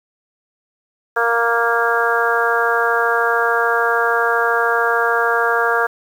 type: harmonic tone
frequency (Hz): 233.1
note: A#3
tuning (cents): 0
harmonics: 2 / 3 / 4 / 5 / 6 / 7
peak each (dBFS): -20 / -22 / -23 / -22 / -20 / -20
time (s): 1.16-5.87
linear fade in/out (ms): 10
effects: 7-bit